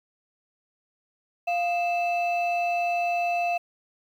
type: tone pair together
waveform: sine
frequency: 697.8 / 2637 Hz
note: F5 / E7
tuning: -2 / 0 cents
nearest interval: octave + major seventh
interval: 2302 cents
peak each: -22 / -28 dBFS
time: 1.47-3.58 s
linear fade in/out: 10 ms
effects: tanh soft clip ceiling -19 dBFS + 9-bit